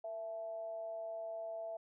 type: tone with amplitude modulation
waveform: sine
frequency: 664 Hz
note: E5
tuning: 12 cents sharp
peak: -38 dBFS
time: 0.04-1.77 s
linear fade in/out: 5 ms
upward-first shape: sine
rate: 204 Hz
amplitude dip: 45%
effects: none